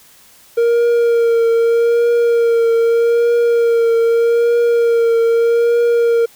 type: tone with vibrato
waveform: triangle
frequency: 466.2 Hz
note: A#4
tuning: in tune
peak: -8 dBFS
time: 0.57-6.26 s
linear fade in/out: 10 ms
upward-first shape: triangle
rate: 0.81 Hz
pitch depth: 26 cents each way
effects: white hiss -46 dBFS RMS until 6.35 s